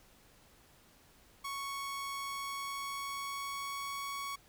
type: tone with pitch glide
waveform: sawtooth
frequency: 1108.7 to 1116.4 Hz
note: C#6 to C#6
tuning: 0 to +12 cents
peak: -34 dBFS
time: 1.44-4.36 s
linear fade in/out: 10 ms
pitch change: +12 cents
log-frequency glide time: 2.16-4.13 s
effects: pink hiss -63 dBFS RMS until 4.48 s